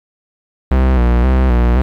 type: tone with vibrato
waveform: 45% pulse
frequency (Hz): 62.3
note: B1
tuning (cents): +16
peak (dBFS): -9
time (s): 0.71-1.82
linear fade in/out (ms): 5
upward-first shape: square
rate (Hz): 1.9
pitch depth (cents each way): 66
effects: low-pass 2000 Hz 12 dB/octave + 7-bit